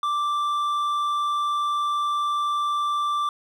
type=tone with hard clipping; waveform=triangle; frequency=1174.7 Hz; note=D6; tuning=in tune; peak=-23 dBFS; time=0.03-3.29 s; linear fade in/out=2 ms; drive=9 dB; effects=none